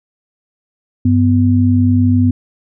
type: tone pair together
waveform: sine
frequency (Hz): 98 / 249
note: G2 / B3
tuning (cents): 0 / +14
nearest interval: octave + major third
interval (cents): 1614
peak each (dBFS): -11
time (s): 1.05-2.31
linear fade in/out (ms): 5
effects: none